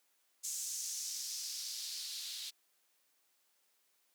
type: noise with band-pass filter sweep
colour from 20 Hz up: blue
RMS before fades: -42 dBFS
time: 0.43-2.51 s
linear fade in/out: 20 ms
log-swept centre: 6900 to 3900 Hz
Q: 2.8
effects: white hiss -75 dBFS RMS until 4.14 s + high-pass 300 Hz 12 dB/octave